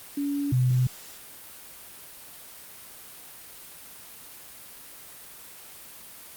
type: tone pair in turn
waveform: sine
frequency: 284.3 / 126.64 Hz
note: C#4 / B2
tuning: +44 / +44 cents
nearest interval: octave + major second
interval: 1400 cents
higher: first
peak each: -25 / -19 dBFS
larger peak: second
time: 0.17-0.52 / 0.52-0.87 s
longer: neither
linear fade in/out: 5 ms
effects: white hiss -45 dBFS RMS until 6.36 s + Opus 32 kbps